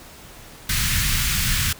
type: band-stop noise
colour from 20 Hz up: pink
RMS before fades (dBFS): -21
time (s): 0.69-1.73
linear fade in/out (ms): 5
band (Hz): 170 to 1500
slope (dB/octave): 24
effects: pink hiss -43 dBFS RMS until 1.79 s